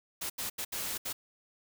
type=noise bursts at uneven times; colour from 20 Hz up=white; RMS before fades=-36 dBFS; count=5; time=0.21-0.3 / 0.38-0.5 / 0.58-0.65 / 0.72-0.98 / 1.05-1.13 s; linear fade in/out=10 ms; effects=none